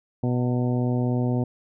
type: harmonic tone with a mistuned harmonic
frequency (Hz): 123.47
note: B2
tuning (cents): 0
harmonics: 1 / 2 / 3 / 4 / 5 / 6 / 7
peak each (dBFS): -23 / -25 / -32 / -34 / -36 / -38 / -42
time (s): 0.23-1.44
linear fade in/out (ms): 5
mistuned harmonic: 7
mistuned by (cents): +62
effects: none